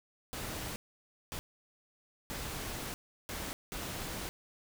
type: noise bursts at uneven times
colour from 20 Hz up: pink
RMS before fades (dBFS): -40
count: 5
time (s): 0.33-0.76 / 1.32-1.39 / 2.3-2.94 / 3.29-3.53 / 3.72-4.29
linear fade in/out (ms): 0
effects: none